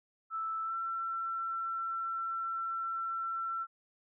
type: tone with pitch glide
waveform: sine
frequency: 1318.5 to 1346.2 Hz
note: E6 to E6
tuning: 0 to +36 cents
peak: -33 dBFS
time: 0.3-3.67 s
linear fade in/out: 50 ms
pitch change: +36 cents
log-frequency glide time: 0.64-0.74 s
effects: none